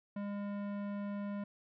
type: tone with tanh clipping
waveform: sine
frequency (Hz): 202.8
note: G#3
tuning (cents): -41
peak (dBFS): -39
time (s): 0.16-1.44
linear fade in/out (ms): 5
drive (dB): 17
effects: none